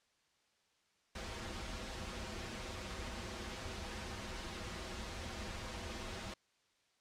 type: noise with comb filter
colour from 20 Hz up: pink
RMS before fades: -44 dBFS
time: 1.15-6.34 s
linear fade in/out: 5 ms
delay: 6.9 ms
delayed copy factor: -0.7
effects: white hiss -75 dBFS RMS until 7 s + low-pass 6000 Hz 12 dB/octave